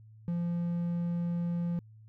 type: tone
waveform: triangle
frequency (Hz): 172.2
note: F3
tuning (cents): -24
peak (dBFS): -27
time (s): 0.28-1.79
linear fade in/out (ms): 0
effects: added 109 Hz sine -51 dBFS peak until 2.08 s